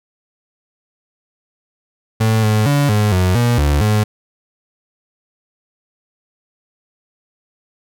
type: tone with pitch steps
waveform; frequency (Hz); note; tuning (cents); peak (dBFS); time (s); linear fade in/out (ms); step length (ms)
35% pulse; 110.8 / 107.6 / 143.4 / 105.4 / 91.6 / 119.8 / 72.7 / 106.4; A2 / A2 / D3 / G#2 / F#2 / A#2 / D2 / G#2; +13 / -38 / -41 / +26 / -17 / +48 / -17 / +42; -10; 2.2-4.04; 10; 230
effects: none